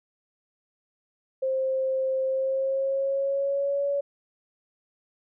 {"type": "tone with pitch glide", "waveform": "sine", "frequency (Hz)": [527, 564.8], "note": ["C5", "C#5"], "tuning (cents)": [12, 32], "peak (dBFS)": -23, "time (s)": [1.42, 4.01], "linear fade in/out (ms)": 10, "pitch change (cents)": 120, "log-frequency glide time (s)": [2.25, 3.86], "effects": []}